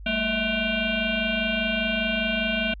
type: tone with frequency modulation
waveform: sine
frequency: 1507 Hz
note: F#6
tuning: 31 cents sharp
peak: -22 dBFS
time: 0.06-2.74 s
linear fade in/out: 5 ms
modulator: 427 Hz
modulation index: 3.9
effects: added 50 Hz sine -37 dBFS peak until 2.8 s